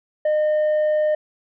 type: tone with tanh clipping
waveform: sine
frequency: 610 Hz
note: D#5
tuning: 34 cents flat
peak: -17 dBFS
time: 0.25-1.15 s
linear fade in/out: 5 ms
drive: 3 dB
effects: none